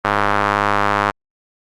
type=tone with band-pass filter; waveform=square; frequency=51 Hz; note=G#1; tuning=31 cents flat; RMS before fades=-17 dBFS; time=0.04-1.11 s; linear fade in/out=5 ms; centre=1200 Hz; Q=1.9; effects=Opus 32 kbps